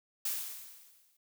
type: noise with exponential decay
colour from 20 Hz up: blue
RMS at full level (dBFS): -32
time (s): 0.25-1.17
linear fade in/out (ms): 5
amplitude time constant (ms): 200
effects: none